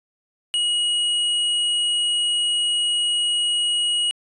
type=tone with tanh clipping; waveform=sine; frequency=2900 Hz; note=F#7; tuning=35 cents flat; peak=-20 dBFS; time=0.54-4.11 s; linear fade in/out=0 ms; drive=15 dB; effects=resampled to 24000 Hz